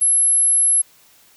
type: tone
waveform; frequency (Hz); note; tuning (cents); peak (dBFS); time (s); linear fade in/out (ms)
sine; 11040; F9; -21; -12; 0.01-0.82; 10
effects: white hiss -52 dBFS RMS until 1.36 s